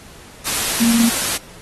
sine tone in noise, 231.6 Hz, A#3, 11 cents flat, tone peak -13 dBFS, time 0.8-1.1 s, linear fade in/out 20 ms, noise white, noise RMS -20 dBFS, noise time 0.45-1.38 s, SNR +4 dB, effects pink hiss -42 dBFS RMS until 1.61 s + AAC 32 kbps

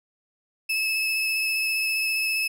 35% pulse tone with vibrato, 2602 Hz, E7, 23 cents flat, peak -21 dBFS, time 0.69-2.48 s, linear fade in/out 10 ms, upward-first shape triangle, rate 15 Hz, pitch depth 19 cents each way, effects none

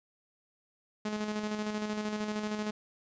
sawtooth tone with tremolo, 211.9 Hz, G#3, 35 cents sharp, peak -27 dBFS, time 1.05-2.71 s, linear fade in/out 5 ms, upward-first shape square, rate 13 Hz, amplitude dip 40%, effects resampled to 16000 Hz + 11-bit

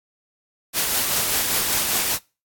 white noise with tremolo, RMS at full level -20 dBFS, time 0.73-2.19 s, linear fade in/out 50 ms, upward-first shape triangle, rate 5.1 Hz, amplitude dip 35%, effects noise-tail reverb RT60 0.3 s tail -24 dB re dry + AAC 64 kbps

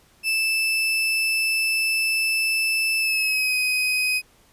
35% pulse tone with pitch glide, 2637 to 2511 Hz, E7 to D#7, 0 to +15 cents, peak -18 dBFS, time 0.23-4.22 s, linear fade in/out 50 ms, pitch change -85 cents, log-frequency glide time 2.99-3.55 s, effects pink hiss -57 dBFS RMS until 4.52 s + resampled to 32000 Hz

